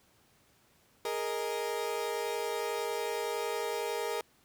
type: chord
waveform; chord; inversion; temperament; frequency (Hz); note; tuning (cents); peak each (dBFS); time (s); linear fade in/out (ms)
30% pulse; Ab suspended second; none; equal; 415.3 / 466.2 / 622.3; Ab4 / Bb4 / Eb5; 0 / 0 / 0; -34 / -32 / -38; 1.05-4.21; 2
effects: pink hiss -66 dBFS RMS until 4.44 s + high-pass 60 Hz 12 dB/octave